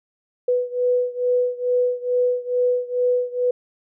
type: beating tone pair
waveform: sine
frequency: 493.9 / 496.2 Hz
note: B4 / B4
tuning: 0 / +8 cents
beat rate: 2.3 Hz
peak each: -20 / -22 dBFS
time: 0.48-3.51 s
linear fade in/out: 5 ms
effects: none